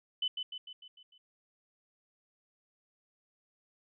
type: tone with echo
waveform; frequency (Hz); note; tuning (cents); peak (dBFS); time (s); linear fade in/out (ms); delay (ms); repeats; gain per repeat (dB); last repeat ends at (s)
sine; 3013; F#7; +31; -29; 0.22-0.28; 5; 150; 6; -5; 1.18
effects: none